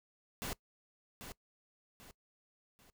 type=noise with echo; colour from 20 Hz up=pink; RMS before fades=-40 dBFS; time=0.42-0.53 s; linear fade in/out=0 ms; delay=790 ms; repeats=3; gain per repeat=-8 dB; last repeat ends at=2.9 s; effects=noise-tail reverb RT60 0.1 s tail -21 dB re dry